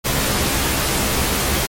pink noise with comb filter, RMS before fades -19 dBFS, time 0.04-1.67 s, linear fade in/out 20 ms, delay 15 ms, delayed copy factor +0.7, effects MP3 64 kbps

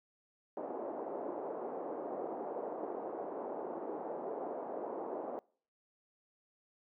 pink band-pass noise, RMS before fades -41 dBFS, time 0.57-5.39 s, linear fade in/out 0 ms, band 330 to 810 Hz, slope 24 dB/octave, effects noise-tail reverb RT60 0.5 s tail -25 dB re dry

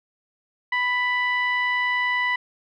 15% pulse tone with low-pass filter, 990 Hz, B5, 4 cents sharp, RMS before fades -23 dBFS, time 0.72-2.36 s, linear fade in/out 5 ms, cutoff 2000 Hz, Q 2.3, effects none

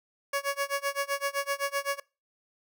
15% pulse tone with tremolo, 560 Hz, C#5, 18 cents sharp, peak -19 dBFS, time 0.33-2 s, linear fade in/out 5 ms, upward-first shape sine, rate 7.8 Hz, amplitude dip 95%, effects noise-tail reverb RT60 0.3 s tail -23 dB re dry

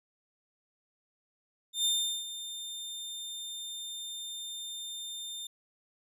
sawtooth tone with ADSR envelope, 3610 Hz, A7, 44 cents sharp, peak -22 dBFS, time 1.73-5.47 s, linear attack 120 ms, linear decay 390 ms, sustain -13 dB, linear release 4 ms, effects resampled to 32000 Hz

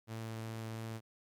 sawtooth tone, 112.1 Hz, A2, 33 cents sharp, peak -36 dBFS, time 0.07-1.01 s, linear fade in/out 50 ms, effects MP3 96 kbps

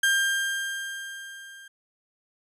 35% pulse tone with level ramp, 1595 Hz, G6, 30 cents sharp, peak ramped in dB -17 to -43 dBFS, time 0.03-1.68 s, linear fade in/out 5 ms, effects resampled to 32000 Hz

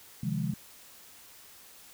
sine chord, F minor seventh, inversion second, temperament equal with one note detuned, 133.41 / 155.56 / 174.61 / 207.7 Hz, C3 / Eb3 / F3 / Ab3, +34 / 0 / 0 / 0 cents, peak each -34 dBFS, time 0.23-0.54 s, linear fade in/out 5 ms, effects white hiss -53 dBFS RMS until 1.93 s

